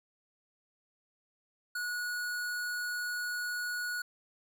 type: tone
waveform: square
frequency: 1459 Hz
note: F#6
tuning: 25 cents flat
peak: -34 dBFS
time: 1.75-4.02 s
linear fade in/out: 5 ms
effects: none